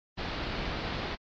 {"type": "low-pass noise", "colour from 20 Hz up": "pink", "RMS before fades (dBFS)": -35, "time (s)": [0.17, 1.16], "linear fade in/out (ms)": 20, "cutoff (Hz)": 4700, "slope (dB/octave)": 48, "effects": ["AAC 48 kbps"]}